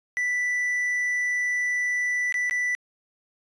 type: tone with dropouts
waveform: triangle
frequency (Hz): 1975.5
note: B6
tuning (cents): 0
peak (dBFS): -21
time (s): 0.17-2.75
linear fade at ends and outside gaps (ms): 0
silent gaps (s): 2.324-2.342 / 2.497-2.51
effects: resampled to 22050 Hz